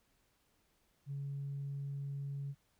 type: tone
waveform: sine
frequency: 140 Hz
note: C#3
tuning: 18 cents sharp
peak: -37 dBFS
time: 1.06-2.55 s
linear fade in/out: 50 ms
effects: tanh soft clip ceiling -34 dBFS + pink hiss -75 dBFS RMS until 2.79 s